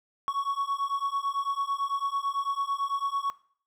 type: beating tone pair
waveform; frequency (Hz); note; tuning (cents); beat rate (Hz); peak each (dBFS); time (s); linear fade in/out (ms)
triangle; 1108.7 / 1117.7; C#6 / C#6; 0 / +14; 9; -28; 0.28-3.3; 0
effects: noise-tail reverb RT60 0.5 s tail -19 dB re dry